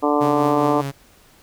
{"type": "harmonic tone", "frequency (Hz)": 147.1, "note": "D3", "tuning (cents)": 3, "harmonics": [2, 3, 4, 5, 6, 7, 8], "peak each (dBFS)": [-20, -22, -23, -24, -25, -25, -26], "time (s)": [0.02, 0.82], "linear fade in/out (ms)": 20}
{"type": "tone with tremolo", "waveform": "sawtooth", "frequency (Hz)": 138.59, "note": "C#3", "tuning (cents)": 0, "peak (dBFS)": -20, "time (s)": [0.2, 0.92], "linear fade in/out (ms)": 20, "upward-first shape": "triangle", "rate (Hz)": 4.9, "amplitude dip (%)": 45}
{"effects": ["pink hiss -52 dBFS RMS until 1.42 s"]}